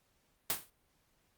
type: noise with exponential decay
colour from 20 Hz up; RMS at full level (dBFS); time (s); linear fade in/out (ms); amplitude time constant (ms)
white; -29; 0.5-0.7; 0; 42
effects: pink hiss -74 dBFS RMS until 1.37 s + Opus 48 kbps

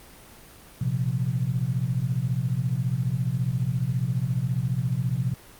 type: chord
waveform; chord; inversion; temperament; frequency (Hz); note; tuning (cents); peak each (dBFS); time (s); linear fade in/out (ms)
sine; Bb suspended second; none; just; 116.54 / 131.11 / 174.81; Bb2 / C3 / F3; 0 / +4 / +2; -28 / -25 / -31; 0.81-5.34; 5
effects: pink hiss -48 dBFS RMS until 5.59 s + Opus 24 kbps

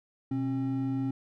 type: tone pair together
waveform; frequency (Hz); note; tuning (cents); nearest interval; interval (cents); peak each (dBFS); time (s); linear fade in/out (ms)
triangle; 125.1 / 268.9; B2 / C4; +23 / +47; octave + minor second; 1324; -31 / -27; 0.31-1.11; 5
effects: none

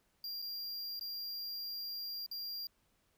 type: tone with dropouts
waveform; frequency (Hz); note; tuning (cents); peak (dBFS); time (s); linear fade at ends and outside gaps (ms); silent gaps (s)
square; 4772; D8; +27; -40; 0.24-2.67; 2; 0.419-0.423 / 0.995-1.01 / 2.263-2.313
effects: pink hiss -75 dBFS RMS until 3.17 s

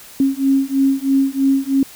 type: beating tone pair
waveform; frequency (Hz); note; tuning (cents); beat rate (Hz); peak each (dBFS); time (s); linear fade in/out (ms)
sine; 270 / 273.1; C#4 / C#4; -45 / -26; 3.1; -16; 0.2-1.83; 2
effects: white hiss -40 dBFS RMS until 1.95 s

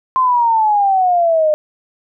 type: exponential sweep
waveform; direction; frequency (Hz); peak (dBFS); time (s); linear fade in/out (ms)
sine; down; 1050 to 603; -10; 0.16-1.54; 0
effects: none

